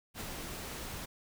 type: noise with ADSR envelope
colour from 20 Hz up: pink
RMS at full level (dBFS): -39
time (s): 0.14-1.06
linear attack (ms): 67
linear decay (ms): 12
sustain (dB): -3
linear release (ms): 16
effects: none